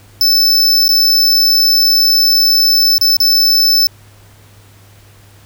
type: tone with dropouts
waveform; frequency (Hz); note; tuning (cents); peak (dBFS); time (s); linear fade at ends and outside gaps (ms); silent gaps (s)
square; 5274; E8; 0; -8; 0.21-3.87; 1; 0.881-0.89 / 2.981-3.012 / 3.168-3.202
effects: added 101 Hz sine -42 dBFS peak until 5.45 s + pink hiss -46 dBFS RMS until 5.45 s